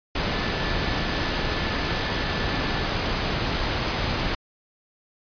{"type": "tone in noise", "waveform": "sine", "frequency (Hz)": 1743, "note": "A6", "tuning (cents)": -17, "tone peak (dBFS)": -36, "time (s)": [0.33, 2.86], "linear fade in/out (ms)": 5, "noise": "pink", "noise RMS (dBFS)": -25, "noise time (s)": [0.15, 4.35], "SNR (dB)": -14, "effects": ["resampled to 11025 Hz"]}